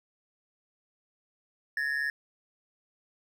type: ring-modulated tone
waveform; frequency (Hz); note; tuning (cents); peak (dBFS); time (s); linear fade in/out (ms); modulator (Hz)
triangle; 1758; A6; -2; -23; 1.77-2.1; 2; 70.9
effects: none